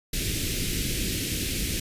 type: band-stop noise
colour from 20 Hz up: pink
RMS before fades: -28 dBFS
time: 0.13-1.8 s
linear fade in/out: 5 ms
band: 390 to 2200 Hz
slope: 24 dB/octave
effects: resampled to 32000 Hz